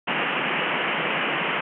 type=band-pass noise; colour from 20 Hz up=white; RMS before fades=-25 dBFS; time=0.07-1.61 s; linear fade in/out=10 ms; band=140 to 3000 Hz; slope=96 dB/octave; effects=none